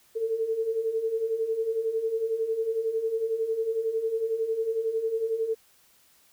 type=beating tone pair; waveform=sine; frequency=440 / 451 Hz; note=A4 / A4; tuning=0 / +43 cents; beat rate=11 Hz; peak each=-32 / -26 dBFS; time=0.15-5.55 s; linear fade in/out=20 ms; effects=white hiss -61 dBFS RMS until 6.32 s